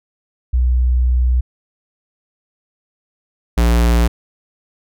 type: tone pair in turn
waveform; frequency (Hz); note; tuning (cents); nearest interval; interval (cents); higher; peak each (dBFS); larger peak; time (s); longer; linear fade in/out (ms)
sine / square; 62 / 58.52; B1 / A#1; +7 / +7; minor second; 100; first; -11; neither; 0.53-1.41 / 3.57-4.08; first; 10
effects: none